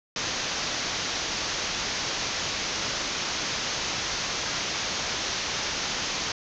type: low-pass noise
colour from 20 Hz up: white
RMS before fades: -30 dBFS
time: 0.16-6.32 s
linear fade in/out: 2 ms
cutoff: 6600 Hz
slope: 96 dB/octave
effects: none